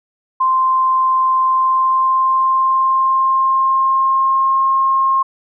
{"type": "tone with pitch glide", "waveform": "sine", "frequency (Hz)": [1044, 1070.3], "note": ["C6", "C6"], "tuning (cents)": [-4, 39], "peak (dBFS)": -11, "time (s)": [0.4, 5.23], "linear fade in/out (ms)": 10, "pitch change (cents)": 43, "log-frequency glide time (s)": [1.44, 4.64], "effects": []}